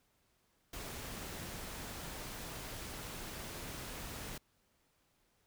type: noise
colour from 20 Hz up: pink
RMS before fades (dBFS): -45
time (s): 0.73-4.38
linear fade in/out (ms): 5
effects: pink hiss -75 dBFS RMS until 5.46 s